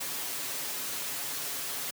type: noise with comb filter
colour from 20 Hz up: white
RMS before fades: -35 dBFS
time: 0-1.91 s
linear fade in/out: 10 ms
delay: 7.1 ms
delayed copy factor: +0.6
effects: high-pass 150 Hz 12 dB/octave